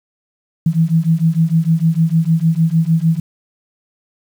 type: beating tone pair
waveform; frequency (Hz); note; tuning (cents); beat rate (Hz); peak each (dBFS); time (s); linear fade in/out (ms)
sine; 160 / 166.6; D#3 / E3; +49 / +19; 6.6; -14; 0.66-3.2; 5
effects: 7-bit